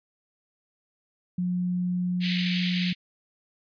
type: tone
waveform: sine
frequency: 179.4 Hz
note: F3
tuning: 47 cents sharp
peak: -24 dBFS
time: 1.38-2.93 s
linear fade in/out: 5 ms
type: band-pass noise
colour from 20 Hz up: pink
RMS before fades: -32 dBFS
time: 2.2-2.95 s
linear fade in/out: 50 ms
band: 2000 to 4600 Hz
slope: 48 dB/octave
effects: resampled to 11025 Hz